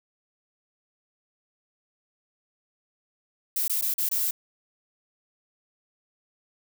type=noise with dropouts; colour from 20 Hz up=violet; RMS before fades=-26 dBFS; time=3.56-4.31 s; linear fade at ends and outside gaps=5 ms; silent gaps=3.68-3.696 / 3.813-3.822 / 3.94-3.98 / 4.09-4.113 s; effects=none